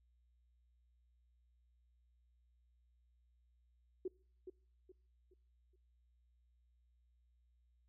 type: tone with echo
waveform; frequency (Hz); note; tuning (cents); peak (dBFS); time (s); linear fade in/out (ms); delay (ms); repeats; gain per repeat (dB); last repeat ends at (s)
sine; 370; F#4; 0; -37; 4.05-4.08; 5; 420; 4; -9; 5.76
effects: noise-tail reverb RT60 0.5 s tail -25 dB re dry + added 60 Hz sine -70 dBFS peak until 7.88 s

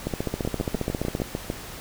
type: two click trains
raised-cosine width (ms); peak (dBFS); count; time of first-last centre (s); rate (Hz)
2; -13 / -12; 8 / 18; 0.45-1.501 / 0.07-1.219; 6.66 / 14.8
effects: pink hiss -39 dBFS RMS until 1.8 s

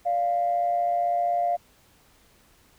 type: tone pair together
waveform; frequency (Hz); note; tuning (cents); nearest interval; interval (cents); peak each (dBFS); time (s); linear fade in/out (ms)
sine; 582.8 / 698.5; D5 / F5; -13 / 0; minor third; 313; -30 / -21; 0.05-1.57; 20
effects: tanh soft clip ceiling -15 dBFS + pink hiss -59 dBFS RMS until 2.78 s

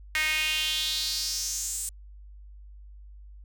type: tone with high-pass filter sweep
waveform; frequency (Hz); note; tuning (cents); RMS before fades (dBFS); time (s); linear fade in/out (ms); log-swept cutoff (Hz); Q
sawtooth; 310.3; D#4; -5; -29; 0.15-1.89; 0; 2000 to 8400; 3.8
effects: added 50 Hz sine -44 dBFS peak until 3.44 s

